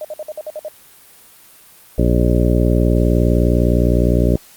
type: tone bursts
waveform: sine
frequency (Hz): 613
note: D#5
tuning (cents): -26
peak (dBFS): -23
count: 8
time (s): 0.01-0.684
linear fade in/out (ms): 2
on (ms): 37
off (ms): 54
type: harmonic tone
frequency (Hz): 59.8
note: A#1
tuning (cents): +45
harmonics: 1 / 2 / 3 / 4 / 5 / 6 / 7 / 9 / 10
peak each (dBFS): -15 / -18 / -20 / -21 / -22 / -23 / -23 / -25 / -25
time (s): 1.98-4.36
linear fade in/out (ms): 5
effects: white hiss -45 dBFS RMS until 4.56 s + Opus 32 kbps